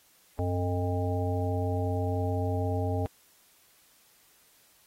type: harmonic tone with a mistuned harmonic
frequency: 88.8 Hz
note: F2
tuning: 29 cents sharp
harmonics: 1 / 3 / 5 / 7 / 9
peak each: -28 / -35 / -35 / -36 / -37 dBFS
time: 0.39-3.06 s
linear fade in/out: 0 ms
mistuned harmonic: 1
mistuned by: +110 cents
effects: white hiss -62 dBFS RMS until 4.86 s + AAC 48 kbps